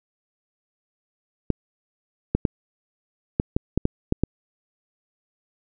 clicks, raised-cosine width 3 ms, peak -6 dBFS, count 9, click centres 1.503 / 2.35 / 2.452 / 3.399 / 3.565 / 3.776 / 3.854 / 4.124 / 4.236 s, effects none

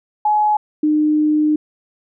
sine tone pair in turn, 845 / 303.8 Hz, G#5 / D#4, +30 / -41 cents, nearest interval octave + tritone, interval 1771 cents, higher first, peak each -12 dBFS, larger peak neither, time 0.25-0.57 / 0.83-1.56 s, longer second, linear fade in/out 5 ms, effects none

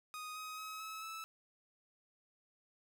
sawtooth tone with pitch steps, 1244.5 / 1260.4 / 1276.5 / 1292.9 / 1309.4 Hz, D#6 / D#6 / D#6 / E6 / E6, 0 / +22 / +44 / -34 / -12 cents, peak -40 dBFS, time 0.14-1.24 s, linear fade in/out 0 ms, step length 220 ms, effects none

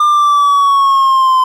triangle linear sweep, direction down, 1203 to 1027 Hz, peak -5 dBFS, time 0-1.44 s, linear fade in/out 5 ms, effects none

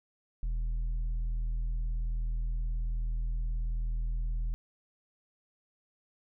triangle tone with tanh clipping, 40.61 Hz, E1, 25 cents flat, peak -30 dBFS, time 0.43-4.54 s, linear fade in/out 0 ms, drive 9 dB, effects none

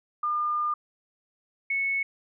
sine tone pair in turn, 1207 / 2205 Hz, D6 / C#7, +47 / -10 cents, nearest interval minor seventh, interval 1043 cents, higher second, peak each -24 dBFS, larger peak neither, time 0.23-0.74 / 1.7-2.03 s, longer first, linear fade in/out 5 ms, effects none

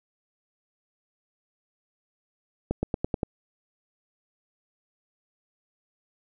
accelerating click train, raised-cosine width 2 ms, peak -12 dBFS, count 6, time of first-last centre 2.71-3.232 s, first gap 120 ms, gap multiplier 0.93, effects none

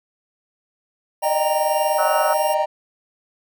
triangle chord, Eb major seventh, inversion third, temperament equal with one note detuned, 602.1 / 622.3 / 784 / 932.3 Hz, D5 / Eb5 / G5 / Bb5, +43 / 0 / 0 / 0 cents, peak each -21 dBFS, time 1.22-2.66 s, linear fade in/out 20 ms
5% pulse tone, 2794 Hz, F7, in tune, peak -19 dBFS, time 1.22-2.55 s, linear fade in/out 20 ms
harmonic tone, 185 Hz, F#3, in tune, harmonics 3 / 4 / 5 / 6 / 7 / 8, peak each -28 / -28 / -32 / -32 / -24 / -29 dBFS, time 1.98-2.34 s, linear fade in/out 10 ms
effects none

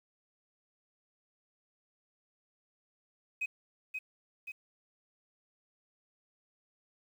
sine tone with echo, 2523 Hz, D#7, 23 cents sharp, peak -29 dBFS, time 3.41-3.46 s, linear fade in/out 10 ms, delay 530 ms, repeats 2, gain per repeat -5 dB, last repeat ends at 4.52 s, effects tanh soft clip ceiling -29 dBFS + 10-bit

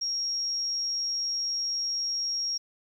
sine tone, 5588 Hz, F8, in tune, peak -27 dBFS, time 0.01-2.58 s, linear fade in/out 10 ms, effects 10-bit

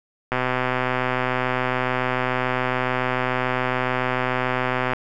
click train, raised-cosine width 0.5 ms, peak -7 dBFS, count 587, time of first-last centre 0.32-4.934 s, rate 127 Hz, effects none

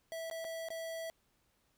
square tone with dropouts, 655 Hz, E5, 11 cents flat, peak -40 dBFS, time 0.12-1.1 s, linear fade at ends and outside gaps 0 ms, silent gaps 0.3-0.312 / 0.444-0.449 / 0.686-0.704 s, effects pink hiss -75 dBFS RMS until 1.77 s

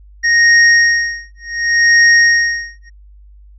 square tone with tremolo, 1864.7 Hz, A#6, in tune, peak -6 dBFS, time 0.23-2.9 s, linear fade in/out 20 ms, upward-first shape sine, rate 0.68 Hz, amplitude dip 100%, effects added 50 Hz sine -38 dBFS peak until 3.58 s + resampled to 16000 Hz

